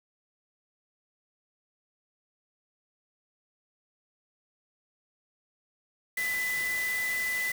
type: tone in noise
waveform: sine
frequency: 2000 Hz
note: B6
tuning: 21 cents sharp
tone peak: -28 dBFS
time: 6.17-7.52 s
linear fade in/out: 5 ms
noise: white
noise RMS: -38 dBFS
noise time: 6.17-7.52 s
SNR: +7 dB
effects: none